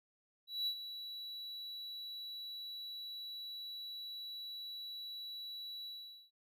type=tone with ADSR envelope; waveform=triangle; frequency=3927 Hz; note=B7; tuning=11 cents flat; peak=-31 dBFS; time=0.47-6.31 s; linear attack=200 ms; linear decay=73 ms; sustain=-11 dB; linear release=450 ms; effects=none